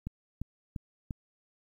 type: click train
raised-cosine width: 5 ms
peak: -23 dBFS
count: 4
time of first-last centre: 0.07-1.108 s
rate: 2.89 Hz
effects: 10-bit